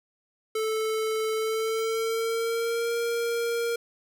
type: tone with pitch glide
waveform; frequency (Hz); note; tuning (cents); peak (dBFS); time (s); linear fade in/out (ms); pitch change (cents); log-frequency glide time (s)
square; 438.5 to 467.3; A4 to A#4; -6 to +4; -26; 0.55-3.76; 5; +110; 1.34-2.95
effects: none